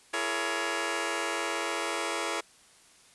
10% pulse chord, A# half-diminished seventh, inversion second, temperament just, 335.6 / 419.5 / 466.2 / 559.4 Hz, E4 / G#4 / A#4 / C#5, +31 / +17 / 0 / +16 cents, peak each -26 / -27 / -28 / -27 dBFS, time 0.13-2.41 s, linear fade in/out 10 ms, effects white hiss -58 dBFS RMS until 3.14 s + resampled to 24000 Hz

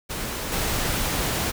pink noise with level steps, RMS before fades -30 / -25 dBFS, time 0.09-1.52 s, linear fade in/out 20 ms, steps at 0.52 s, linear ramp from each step 2 ms, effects none

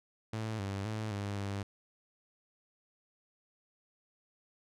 sawtooth tone with pitch steps, 110.1 / 98.5 / 108.7 / 101.1 / 99.7 Hz, A2 / G2 / A2 / G#2 / G2, +2 / +9 / -21 / -46 / +30 cents, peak -31 dBFS, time 0.33-1.63 s, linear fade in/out 5 ms, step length 260 ms, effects low-pass 8000 Hz 12 dB/octave

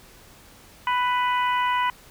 harmonic tone, 495.5 Hz, B4, 6 cents sharp, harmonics 2 / 3 / 4 / 5 / 6, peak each -21 / -31 / -30 / -35 / -34 dBFS, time 0.87-1.9 s, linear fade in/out 2 ms, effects pink hiss -50 dBFS RMS until 2.1 s

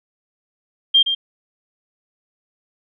sine tone with echo, 3192 Hz, G7, 31 cents sharp, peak -9 dBFS, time 0.94-1.03 s, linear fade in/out 10 ms, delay 120 ms, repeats 1, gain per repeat -8 dB, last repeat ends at 1.15 s, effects none

